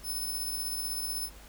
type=tone with tremolo; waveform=5% pulse; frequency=5260 Hz; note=E8; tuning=5 cents flat; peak=-25 dBFS; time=0.03-1.3 s; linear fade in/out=50 ms; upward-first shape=triangle; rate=16 Hz; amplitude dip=35%; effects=added 50 Hz sine -49 dBFS peak until 1.48 s + pink hiss -53 dBFS RMS until 1.48 s